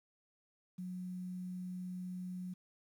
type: tone with quantisation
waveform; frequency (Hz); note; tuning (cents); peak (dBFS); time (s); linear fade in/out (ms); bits
sine; 182.1; F#3; -27; -40; 0.78-2.54; 10; 11
effects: none